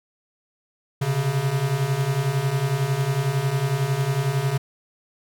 square beating tone pair, 129 / 140 Hz, C3 / C#3, -24 / +18 cents, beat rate 11 Hz, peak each -26 / -23 dBFS, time 1.01-4.58 s, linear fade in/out 10 ms, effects none

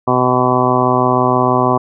harmonic tone, 126.2 Hz, B2, 38 cents sharp, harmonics 1 / 2 / 3 / 4 / 5 / 6 / 7 / 8 / 9, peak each -20 / -18 / -18 / -23 / -19 / -19 / -23 / -17 / -19 dBFS, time 0.07-1.78 s, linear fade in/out 10 ms, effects none

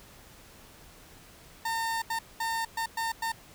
30% pulse tone bursts at uneven times, 909 Hz, A#5, 44 cents flat, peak -26 dBFS, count 6, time 1.65-2.02 / 2.1-2.19 / 2.4-2.65 / 2.77-2.86 / 2.97-3.12 / 3.22-3.32 s, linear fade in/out 5 ms, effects pink hiss -53 dBFS RMS until 3.54 s

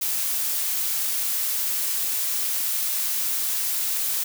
blue noise, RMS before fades -25 dBFS, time 0.01-4.24 s, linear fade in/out 10 ms, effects none

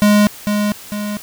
square tone with echo, 207.7 Hz, G#3, in tune, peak -9 dBFS, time 0.02-0.27 s, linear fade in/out 0 ms, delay 450 ms, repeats 2, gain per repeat -6 dB, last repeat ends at 1.17 s, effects white hiss -36 dBFS RMS until 1.22 s

